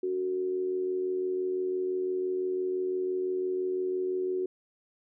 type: tone with amplitude modulation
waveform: sine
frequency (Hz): 370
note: F#4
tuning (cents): 0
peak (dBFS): -25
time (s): 0.03-4.46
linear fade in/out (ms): 5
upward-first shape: sine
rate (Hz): 85.9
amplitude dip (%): 50
effects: none